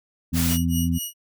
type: harmonic tone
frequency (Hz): 84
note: E2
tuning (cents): +33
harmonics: 1 / 2 / 3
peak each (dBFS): -24 / -24 / -24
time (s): 0.32-0.99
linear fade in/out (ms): 20
type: noise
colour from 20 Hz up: white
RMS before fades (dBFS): -27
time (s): 0.33-0.58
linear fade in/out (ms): 50
type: tone with tremolo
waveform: 10% pulse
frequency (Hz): 2904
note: F#7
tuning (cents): -33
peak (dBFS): -19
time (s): 0.49-1.14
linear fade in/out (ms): 10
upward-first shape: sine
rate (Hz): 4.2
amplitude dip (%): 100
effects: none